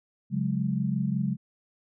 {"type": "chord", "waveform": "sine", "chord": "C# suspended fourth", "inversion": "none", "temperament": "equal with one note detuned", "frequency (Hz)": [138.59, 182.34, 207.7], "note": ["C#3", "F#3", "G#3"], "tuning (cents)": [0, -25, 0], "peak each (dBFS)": -29, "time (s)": [0.3, 1.37], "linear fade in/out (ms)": 50, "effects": []}